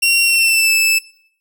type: tone with pitch glide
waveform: sawtooth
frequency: 2743 to 2630 Hz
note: F7 to E7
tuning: -32 to -5 cents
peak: -8 dBFS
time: 0.02-0.99 s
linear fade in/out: 10 ms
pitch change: -73 cents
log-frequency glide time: 0.23-0.73 s
effects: noise-tail reverb RT60 0.6 s tail -21 dB re dry